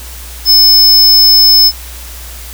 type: tone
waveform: square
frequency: 5220 Hz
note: E8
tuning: 18 cents flat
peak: -3 dBFS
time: 0.45-1.72 s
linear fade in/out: 50 ms
effects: added 60 Hz sine -27 dBFS peak until 2.53 s + white hiss -30 dBFS RMS until 2.53 s